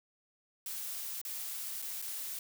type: noise with dropouts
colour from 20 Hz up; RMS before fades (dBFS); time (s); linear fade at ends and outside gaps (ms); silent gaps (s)
blue; -40; 0.66-2.39; 2; 1.215-1.25 / 1.819-1.823 / 2.018-2.023
effects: none